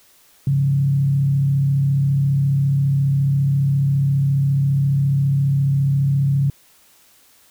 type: tone with frequency modulation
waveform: sine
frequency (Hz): 138.59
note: C#3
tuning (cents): 0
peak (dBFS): -14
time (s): 0.47-6.5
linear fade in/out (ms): 2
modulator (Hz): 34.6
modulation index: 0.4
effects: white hiss -53 dBFS RMS until 7.5 s